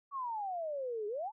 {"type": "exponential two-way sweep", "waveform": "sine", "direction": "down then up", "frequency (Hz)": [1143, 405.5, 911], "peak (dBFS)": -35, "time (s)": [0.11, 1.32], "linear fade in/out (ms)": 50, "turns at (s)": 1.07, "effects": []}